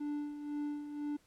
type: tone with tremolo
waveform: triangle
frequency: 293.7 Hz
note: D4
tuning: in tune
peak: -32 dBFS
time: 0-1.17 s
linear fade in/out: 10 ms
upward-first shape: sine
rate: 2 Hz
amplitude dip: 60%
effects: pink hiss -69 dBFS RMS until 1.26 s + low-pass 12000 Hz 12 dB/octave